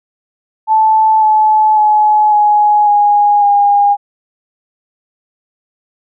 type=tone with pitch steps; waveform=sine; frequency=874 / 861.5 / 849.1 / 836.9 / 824.9 / 813.1 Hz; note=A5 / A5 / G#5 / G#5 / G#5 / G#5; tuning=-12 / -37 / +38 / +13 / -12 / -37 cents; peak=-6 dBFS; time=0.67-3.97 s; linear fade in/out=50 ms; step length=550 ms; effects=none